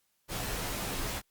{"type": "noise with comb filter", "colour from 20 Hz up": "pink", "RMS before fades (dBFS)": -35, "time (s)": [0.28, 1.22], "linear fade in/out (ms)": 50, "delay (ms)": 13, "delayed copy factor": -0.6, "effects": ["white hiss -75 dBFS RMS until 1.3 s", "Opus 48 kbps"]}